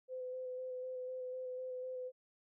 sine tone with vibrato, 509 Hz, C5, 48 cents flat, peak -40 dBFS, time 0.08-2.12 s, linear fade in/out 50 ms, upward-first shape square, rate 4 Hz, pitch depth 13 cents each way, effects none

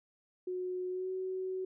sine tone with pitch glide, 365.4 to 374.4 Hz, F#4 to F#4, -22 to +20 cents, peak -34 dBFS, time 0.47-1.65 s, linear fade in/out 5 ms, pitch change +42 cents, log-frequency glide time 0.89-1.1 s, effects none

